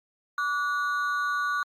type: ring-modulated tone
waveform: triangle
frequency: 1308 Hz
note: E6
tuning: 14 cents flat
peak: -20 dBFS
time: 0.38-1.63 s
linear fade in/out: 2 ms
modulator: 152 Hz
effects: Opus 48 kbps